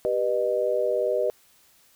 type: chord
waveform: sine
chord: G augmented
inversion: none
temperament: just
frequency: 392 / 490 / 612.5 Hz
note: G4 / B4 / D#5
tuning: 0 / -14 / -27 cents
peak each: -28 / -25 / -25 dBFS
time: 0.05-1.3 s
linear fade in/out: 0 ms
effects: white hiss -59 dBFS RMS until 1.95 s